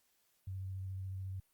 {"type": "tone with vibrato", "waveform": "sine", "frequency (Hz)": 95, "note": "F#2", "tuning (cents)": 46, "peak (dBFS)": -39, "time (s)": [0.47, 1.4], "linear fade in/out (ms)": 5, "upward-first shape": "sine", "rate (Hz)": 14, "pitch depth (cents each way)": 15, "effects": ["white hiss -75 dBFS RMS until 1.53 s", "Opus 48 kbps"]}